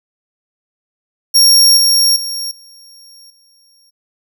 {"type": "tone with level steps", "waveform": "sawtooth", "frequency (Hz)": 5560, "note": "F8", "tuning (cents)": -9, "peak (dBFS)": [-3, -6, -17, -36, -46], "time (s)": [1.34, 3.91], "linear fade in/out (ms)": 20, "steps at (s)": [1.77, 2.16, 2.51, 3.3], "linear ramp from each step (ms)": 2, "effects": []}